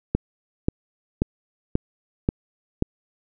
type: click train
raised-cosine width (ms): 3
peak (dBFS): -6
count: 6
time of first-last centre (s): 0.15-2.824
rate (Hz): 1.87
effects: none